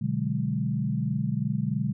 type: chord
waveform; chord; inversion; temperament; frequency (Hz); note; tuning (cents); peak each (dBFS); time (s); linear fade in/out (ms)
sine; G# half-diminished seventh; first; equal; 123.47 / 146.83 / 185 / 207.7; B2 / D3 / F#3 / G#3; 0 / 0 / 0 / 0; -30 / -29 / -32 / -30; 0.01-1.93; 10
effects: none